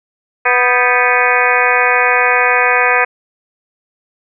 harmonic tone with a mistuned harmonic, 246.9 Hz, B3, in tune, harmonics 2 / 3 / 4 / 5 / 6 / 7 / 8 / 9 / 10, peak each -18 / -18 / -18 / -18 / -18 / -18 / -18 / -18 / -18 dBFS, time 0.45-3.05 s, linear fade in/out 10 ms, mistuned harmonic 6, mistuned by +100 cents, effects none

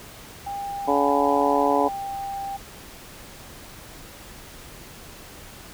sine tone with pitch glide, 800 to 790.8 Hz, G5 to G5, +35 to +15 cents, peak -28 dBFS, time 0.46-2.57 s, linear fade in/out 10 ms, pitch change -20 cents, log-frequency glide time 0.61-1.95 s
harmonic tone, 142.2 Hz, C#3, 45 cents sharp, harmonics 2 / 3 / 4 / 5 / 6 / 7, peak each -25 / -25 / -25 / -25 / -25 / -25 dBFS, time 0.87-1.89 s, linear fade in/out 20 ms
effects pink hiss -43 dBFS RMS until 5.73 s

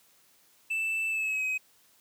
triangle tone with pitch glide, 2646 to 2531 Hz, E7 to D#7, +6 to +29 cents, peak -26 dBFS, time 0.7-1.58 s, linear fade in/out 10 ms, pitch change -77 cents, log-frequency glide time 1.09-1.44 s, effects white hiss -63 dBFS RMS until 2 s + high-pass 80 Hz 12 dB/octave

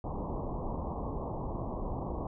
pink low-pass noise, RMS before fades -36 dBFS, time 0.04-2.27 s, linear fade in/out 2 ms, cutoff 1100 Hz, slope 96 dB/octave, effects none

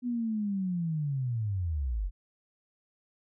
sine linear sweep, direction down, 249.1 to 41.2 Hz, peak -28 dBFS, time 0.02-2.11 s, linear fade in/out 50 ms, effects none

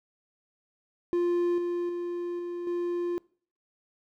triangle tone with level steps, 349.2 Hz, F4, in tune, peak -21 / -25 / -28 / -30 / -25 dBFS, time 1.13-3.18 s, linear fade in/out 0 ms, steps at 1.58 / 1.89 / 2.39 / 2.67 s, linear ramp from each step 2 ms, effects noise-tail reverb RT60 0.5 s tail -24 dB re dry

